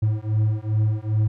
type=beating tone pair; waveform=triangle; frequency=106.5 / 109 Hz; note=G#2 / A2; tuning=+44 / -16 cents; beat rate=2.5 Hz; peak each=-20 dBFS; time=0.02-1.28 s; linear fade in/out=10 ms; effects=none